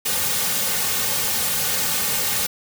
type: noise with comb filter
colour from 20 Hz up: white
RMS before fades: -22 dBFS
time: 0.05-2.47 s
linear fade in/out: 10 ms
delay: 3 ms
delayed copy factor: -1
effects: none